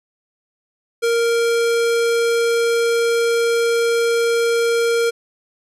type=tone with low-pass filter; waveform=square; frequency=465.6 Hz; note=A#4; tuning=2 cents flat; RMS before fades=-17 dBFS; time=1.02-5.11 s; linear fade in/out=20 ms; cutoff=11000 Hz; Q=0.72; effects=none